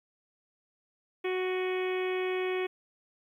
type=harmonic tone with a mistuned harmonic; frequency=370 Hz; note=F#4; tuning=in tune; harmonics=1 / 2 / 3 / 4 / 5 / 6 / 7 / 8 / 9; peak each=-29 / -41 / -43 / -48 / -42 / -41 / -42 / -50 / -48 dBFS; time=1.24-2.67 s; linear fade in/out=10 ms; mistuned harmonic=7; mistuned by=-40 cents; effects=11-bit